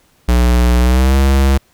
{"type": "tone with pitch glide", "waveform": "square", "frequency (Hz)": [60.6, 67.63], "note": ["B1", "C#2"], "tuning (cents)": [-32, -42], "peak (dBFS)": -9, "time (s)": [0.28, 1.58], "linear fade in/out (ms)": 10, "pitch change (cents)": 190, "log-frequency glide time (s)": [0.79, 1.17], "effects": ["pink hiss -54 dBFS RMS until 1.73 s"]}